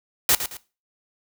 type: noise with echo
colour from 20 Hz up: white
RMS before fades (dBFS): -17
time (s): 0.29-0.35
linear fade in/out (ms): 2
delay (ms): 110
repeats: 2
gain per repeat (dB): -10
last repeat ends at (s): 0.57
effects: noise-tail reverb RT60 0.3 s tail -17 dB re dry